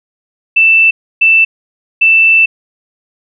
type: tone bursts at uneven times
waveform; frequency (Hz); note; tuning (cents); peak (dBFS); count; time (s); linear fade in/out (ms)
sine; 2658; E7; +14; -4; 3; 0.56-0.91 / 1.21-1.45 / 2.01-2.46; 10
effects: none